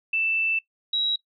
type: tone pair in turn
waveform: sine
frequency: 2654 / 3862 Hz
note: E7 / B7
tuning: +11 / -39 cents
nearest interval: tritone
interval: 650 cents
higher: second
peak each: -21 dBFS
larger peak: neither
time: 0.13-0.59 / 0.93-1.16 s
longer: first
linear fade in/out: 5 ms
effects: noise-tail reverb RT60 0.1 s tail -19 dB re dry